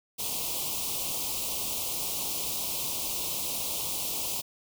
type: band-stop noise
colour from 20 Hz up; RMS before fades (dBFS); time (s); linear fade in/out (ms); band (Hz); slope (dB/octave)
white; -32; 0.18-4.42; 20; 1100 to 2500; 48
effects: none